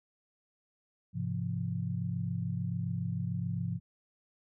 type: chord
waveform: sine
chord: F minor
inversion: first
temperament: equal with one note detuned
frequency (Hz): 103.83 / 130.81 / 172.31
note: Ab2 / C3 / F3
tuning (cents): 0 / 0 / -23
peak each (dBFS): -36 / -36 / -35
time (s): 1.13-3.8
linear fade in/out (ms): 50
effects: none